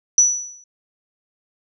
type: tone with exponential decay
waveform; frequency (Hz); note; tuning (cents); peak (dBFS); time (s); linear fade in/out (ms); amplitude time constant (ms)
sine; 5920; F#8; 0; -7; 0.18-0.64; 2; 100
effects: none